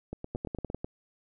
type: two click trains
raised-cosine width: 2 ms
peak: -20 / -23 dBFS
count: 6 / 6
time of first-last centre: 0.35-0.845 / 0.13-0.701 s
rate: 10.1 / 8.76 Hz
effects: none